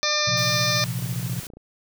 harmonic tone, 599 Hz, D5, 34 cents sharp, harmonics 1 / 2 / 3 / 4 / 6 / 7 / 8 / 9 / 10, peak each -29 / -29 / -29 / -29 / -29 / -29 / -29 / -29 / -29 dBFS, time 0.03-0.84 s, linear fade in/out 0 ms
sine chord, Bb suspended second, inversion none, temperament equal, 116.54 / 130.81 / 174.61 Hz, Bb2 / C3 / F3, 0 / 0 / 0 cents, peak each -29 / -29 / -32 dBFS, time 0.27-1.4 s, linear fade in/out 10 ms
white noise, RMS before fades -37 dBFS, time 0.37-1.47 s, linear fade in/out 2 ms
click train, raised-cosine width 2 ms, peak -30 dBFS, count 18, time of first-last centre 0.99-1.57 s, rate 29.3 Hz
effects none

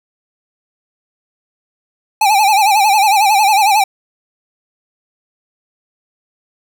square tone with vibrato, 822 Hz, G#5, 18 cents flat, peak -9 dBFS, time 2.21-3.84 s, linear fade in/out 5 ms, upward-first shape sine, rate 11 Hz, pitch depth 110 cents each way, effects none

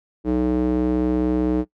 square tone with band-pass filter, 62.2 Hz, B1, 13 cents sharp, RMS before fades -20 dBFS, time 0.24-1.65 s, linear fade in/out 50 ms, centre 340 Hz, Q 2.9, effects noise-tail reverb RT60 0.1 s tail -20 dB re dry

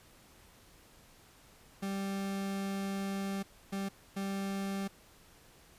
40% pulse tone bursts at uneven times, 196 Hz, G3, in tune, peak -33 dBFS, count 3, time 1.82-3.43 / 3.72-3.89 / 4.16-4.88 s, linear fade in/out 10 ms, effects pink hiss -60 dBFS RMS until 5.78 s + resampled to 32000 Hz

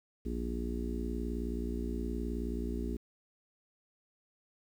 harmonic tone, 59 Hz, A#1, 22 cents sharp, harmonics 1 / 3 / 4 / 5 / 6 / 7, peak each -36 / -44 / -39 / -43 / -43 / -44 dBFS, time 0.25-2.97 s, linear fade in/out 10 ms, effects 10-bit

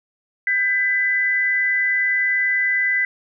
sine tone pair together, 1590.6 / 2000 Hz, G6 / B6, +25 / +21 cents, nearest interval major third, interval 396 cents, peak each -24 / -17 dBFS, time 0.47-3.05 s, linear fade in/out 2 ms, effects none

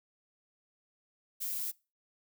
violet noise, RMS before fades -36 dBFS, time 1.4-1.72 s, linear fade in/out 20 ms, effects noise-tail reverb RT60 0.3 s tail -23 dB re dry

